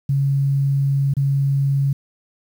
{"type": "tone with dropouts", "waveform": "sine", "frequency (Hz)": 138.59, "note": "C#3", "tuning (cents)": 0, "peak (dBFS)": -15, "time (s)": [0.09, 1.93], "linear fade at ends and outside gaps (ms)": 5, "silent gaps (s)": [1.138, 1.167], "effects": ["8-bit"]}